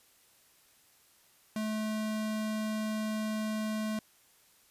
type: tone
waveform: square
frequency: 216 Hz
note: A3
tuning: 32 cents flat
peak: -32 dBFS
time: 1.56-3.99 s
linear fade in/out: 2 ms
effects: white hiss -64 dBFS RMS until 4.7 s + resampled to 32000 Hz